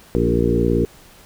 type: harmonic tone with a mistuned harmonic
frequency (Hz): 58.27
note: A#1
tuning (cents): 0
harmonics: 1 / 2 / 3 / 4 / 5 / 6 / 7 / 8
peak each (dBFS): -23 / -23 / -23 / -23 / -23 / -23 / -23 / -23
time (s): 0.15-0.85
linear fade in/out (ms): 0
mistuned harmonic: 7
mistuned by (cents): -16
effects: pink hiss -47 dBFS RMS until 1.25 s